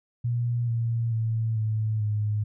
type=tone with pitch steps; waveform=sine; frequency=119.6 / 115.93 / 112.37 / 108.92 / 105.57 Hz; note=A#2 / A#2 / A2 / A2 / G#2; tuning=+45 / -9 / +37 / -17 / +29 cents; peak=-23 dBFS; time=0.24-2.44 s; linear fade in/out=10 ms; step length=440 ms; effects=none